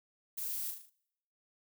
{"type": "noise with echo", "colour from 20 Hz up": "violet", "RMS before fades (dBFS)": -39, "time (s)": [0.37, 0.71], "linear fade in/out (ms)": 10, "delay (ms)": 38, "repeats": 5, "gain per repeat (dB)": -5, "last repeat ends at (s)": 0.9, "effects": ["noise-tail reverb RT60 0.8 s tail -25 dB re dry"]}